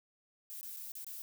violet noise with dropouts, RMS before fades -45 dBFS, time 0.5-1.22 s, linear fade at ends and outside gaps 0 ms, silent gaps 0.611-0.63 / 0.764-0.77 / 0.919-0.953 / 1.045-1.066 s, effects none

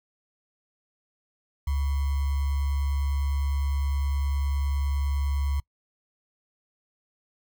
sine tone with sample-and-hold, 70.1 Hz, C#2, 20 cents sharp, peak -23 dBFS, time 1.67-5.6 s, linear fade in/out 5 ms, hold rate 1050 Hz, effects noise-tail reverb RT60 0.1 s tail -25 dB re dry

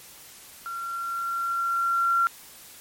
sine tone with level ramp, 1371 Hz, F6, 32 cents flat, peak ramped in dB -31 to -18 dBFS, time 0.66-2.27 s, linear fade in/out 0 ms, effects white hiss -47 dBFS RMS until 2.8 s + MP3 64 kbps

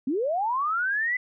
sine linear sweep, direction up, 240 to 2029 Hz, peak -23 dBFS, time 0.07-1.17 s, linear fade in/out 5 ms, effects none

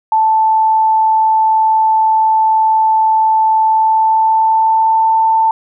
sine tone with pitch glide, 879 to 890.2 Hz, A5 to A5, -2 to +20 cents, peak -8 dBFS, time 0.12-5.51 s, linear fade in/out 2 ms, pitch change +22 cents, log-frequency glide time 3.65-5.12 s, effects none

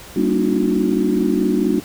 sine tone cluster, 194.7 / 233 / 287.3 / 311.9 / 363.6 Hz, G3 / A#3 / D4 / D#4 / F#4, -12 / -1 / -38 / +4 / -30 cents, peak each -21 dBFS, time 0.16-1.8 s, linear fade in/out 5 ms, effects pink hiss -38 dBFS RMS until 1.84 s

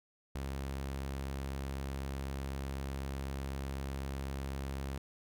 sawtooth tone, 68 Hz, C#2, 33 cents flat, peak -33 dBFS, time 0.35-4.98 s, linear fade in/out 5 ms, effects none

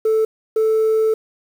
sine tone pair in turn, 439.6 / 439.6 Hz, A4 / A4, -2 / -2 cents, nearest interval unison, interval 0 cents, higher neither, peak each -11 dBFS, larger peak neither, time 0.05-0.25 / 0.56-1.14 s, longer second, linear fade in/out 5 ms, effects tanh soft clip ceiling -12 dBFS + 7-bit

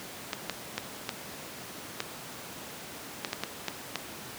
clicks, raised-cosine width 0.2 ms, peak -12 dBFS, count 10, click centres 0.332 / 0.497 / 0.78 / 1.092 / 2.004 / 3.248 / 3.331 / 3.436 / 3.683 / 3.957 s, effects pink hiss -42 dBFS RMS until 4.38 s + high-pass 150 Hz 12 dB/octave

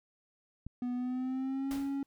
click, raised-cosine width 5 ms, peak -29 dBFS, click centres 0.666 s
triangle tone with pitch glide, 246.4 to 276.6 Hz, B3 to C#4, -4 to -4 cents, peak -30 dBFS, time 0.82-2.03 s, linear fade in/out 2 ms, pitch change +200 cents, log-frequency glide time 0.94-1.78 s
pink noise with exponential decay, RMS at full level -42 dBFS, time 1.71-2.06 s, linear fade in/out 0 ms, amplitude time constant 76 ms
effects none

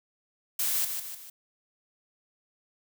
blue noise with echo, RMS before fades -28 dBFS, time 0.59-0.85 s, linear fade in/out 5 ms, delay 150 ms, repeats 3, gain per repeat -6 dB, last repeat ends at 1.3 s, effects none

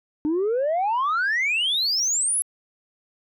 sine exponential sweep, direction up, 293.7 to 11175 Hz, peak -18 dBFS, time 0.25-2.42 s, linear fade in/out 0 ms, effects tanh soft clip ceiling -18 dBFS

